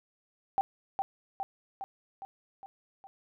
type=tone with echo; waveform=sine; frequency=780 Hz; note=G5; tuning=9 cents flat; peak=-23 dBFS; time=0.58-0.61 s; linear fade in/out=0 ms; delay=410 ms; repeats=6; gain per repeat=-4 dB; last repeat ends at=3.07 s; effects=none